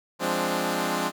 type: chord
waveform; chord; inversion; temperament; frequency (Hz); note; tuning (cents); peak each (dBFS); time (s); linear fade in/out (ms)
10% pulse; D half-diminished seventh; first; equal; 174.61 / 207.7 / 261.6 / 293.7; F3 / Ab3 / C4 / D4; 0 / 0 / 0 / 0; -22; 0.19-1.12; 50
effects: none